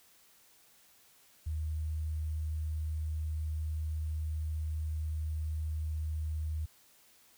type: tone with sample-and-hold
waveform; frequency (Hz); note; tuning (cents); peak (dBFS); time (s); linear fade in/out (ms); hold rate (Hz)
sine; 77.78; D#2; 0; -32; 1.46-6.66; 10; 8820
effects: white hiss -63 dBFS RMS until 7.37 s